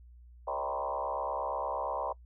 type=tone with frequency modulation; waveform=sine; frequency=784 Hz; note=G5; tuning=in tune; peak=-31 dBFS; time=0.47-2.13 s; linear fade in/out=10 ms; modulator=68.6 Hz; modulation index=4; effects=noise-tail reverb RT60 0.1 s tail -24 dB re dry + added 60 Hz sine -51 dBFS peak until 2.25 s